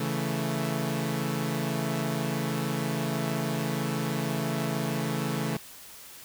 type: chord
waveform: sawtooth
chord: A major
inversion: first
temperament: equal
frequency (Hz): 138.59 / 164.81 / 220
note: C#3 / E3 / A3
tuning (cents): 0 / 0 / 0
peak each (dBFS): -28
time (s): 0-5.57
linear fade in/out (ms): 5
effects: white hiss -47 dBFS RMS until 6.24 s